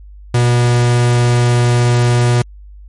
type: tone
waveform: 45% pulse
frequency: 121.1 Hz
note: B2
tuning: 34 cents flat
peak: -9 dBFS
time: 0.34-2.42 s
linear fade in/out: 5 ms
effects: added 50 Hz sine -33 dBFS peak until 2.88 s + MP3 48 kbps